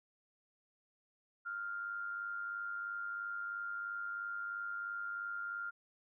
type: tone with amplitude modulation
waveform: sine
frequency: 1396.9 Hz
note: F6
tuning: in tune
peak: -36 dBFS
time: 1.45-5.71 s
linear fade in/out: 20 ms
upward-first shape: sine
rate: 103 Hz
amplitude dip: 50%
effects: none